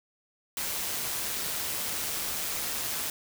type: noise with amplitude modulation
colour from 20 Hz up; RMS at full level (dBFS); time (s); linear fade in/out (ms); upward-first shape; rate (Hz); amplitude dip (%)
white; -31; 0.57-3.1; 2; sine; 152; 30
effects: none